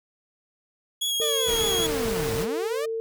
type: tone with vibrato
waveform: sawtooth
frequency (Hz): 3322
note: G#7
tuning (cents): 0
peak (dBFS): -21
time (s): 1.01-1.87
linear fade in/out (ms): 10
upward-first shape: sine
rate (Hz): 5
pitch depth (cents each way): 24
type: tone with pitch glide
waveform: sine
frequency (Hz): 453.9 to 451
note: A#4 to A4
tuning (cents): -46 to +43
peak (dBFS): -26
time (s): 1.2-3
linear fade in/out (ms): 0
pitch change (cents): -11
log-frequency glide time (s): 1.6-2.64
type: linear two-way sweep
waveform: sawtooth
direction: down then up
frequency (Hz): 620 to 99 to 620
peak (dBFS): -26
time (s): 1.21-2.86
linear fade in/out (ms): 10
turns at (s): 2.34
type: noise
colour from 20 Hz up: pink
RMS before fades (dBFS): -32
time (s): 1.45-2.47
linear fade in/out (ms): 50
effects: none